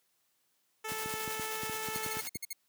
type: tone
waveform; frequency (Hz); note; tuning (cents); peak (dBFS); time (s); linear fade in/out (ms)
10% pulse; 437.7; A4; -9; -29; 0.84-2.21; 10
type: noise with tremolo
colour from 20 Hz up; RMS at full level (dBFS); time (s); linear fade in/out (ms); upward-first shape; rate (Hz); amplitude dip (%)
white; -40; 0.88-2.28; 10; square; 9.5; 35
type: clicks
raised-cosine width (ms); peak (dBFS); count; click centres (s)
3; -28; 12; 0.919 / 1.059 / 1.139 / 1.277 / 1.396 / 1.634 / 1.696 / 1.886 / 1.96 / 2.063 / 2.169 / 2.356
type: tone bursts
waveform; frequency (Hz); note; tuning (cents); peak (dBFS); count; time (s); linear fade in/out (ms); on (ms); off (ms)
5% pulse; 2163; C#7; -43; -26; 8; 1.95-2.531; 5; 28; 51
effects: white hiss -75 dBFS RMS until 2.68 s + high-pass 100 Hz 12 dB/octave